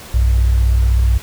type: tone pair together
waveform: sine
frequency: 61 / 97.05 Hz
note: B1 / G2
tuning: -21 / -17 cents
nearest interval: minor sixth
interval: 804 cents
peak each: -10 / -20 dBFS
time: 0.14-1.18 s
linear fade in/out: 5 ms
effects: pink hiss -35 dBFS RMS until 1.22 s